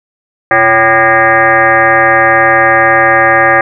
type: tone with frequency modulation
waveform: sine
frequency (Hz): 1207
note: D6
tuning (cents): +47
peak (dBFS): -4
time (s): 0.51-3.61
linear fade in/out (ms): 2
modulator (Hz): 216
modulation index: 3.6
effects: none